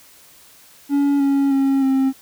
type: tone with pitch steps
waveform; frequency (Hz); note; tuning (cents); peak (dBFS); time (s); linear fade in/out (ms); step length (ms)
triangle; 282.9 / 277.4 / 272 / 266.7; C#4 / C#4 / C#4 / C4; +35 / +1 / -33 / +33; -12; 0.89-2.13; 50; 310
effects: white hiss -48 dBFS RMS until 2.21 s